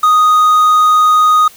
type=tone with quantisation; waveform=triangle; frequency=1244 Hz; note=D#6; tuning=1 cent flat; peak=-4 dBFS; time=0.03-1.48 s; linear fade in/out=5 ms; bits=5; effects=white hiss -40 dBFS RMS until 1.56 s